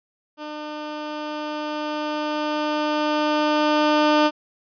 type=tone with level ramp; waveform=15% pulse; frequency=301.6 Hz; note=D4; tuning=46 cents sharp; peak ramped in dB=-25 to -8 dBFS; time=0.37-4.31 s; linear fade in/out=50 ms; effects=resampled to 11025 Hz